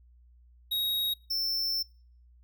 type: tone pair in turn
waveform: square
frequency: 3786 / 5354 Hz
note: A#7 / E8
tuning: +26 / +26 cents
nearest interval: tritone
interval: 600 cents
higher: second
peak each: -28 dBFS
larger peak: neither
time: 0.71-1.14 / 1.3-1.83 s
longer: second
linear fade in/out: 10 ms
effects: noise-tail reverb RT60 0.5 s tail -25 dB re dry + added 60 Hz sine -55 dBFS peak until 2.43 s